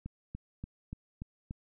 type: click train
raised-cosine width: 5 ms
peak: -27 dBFS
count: 6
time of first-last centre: 0.06-1.509 s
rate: 3.45 Hz
effects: none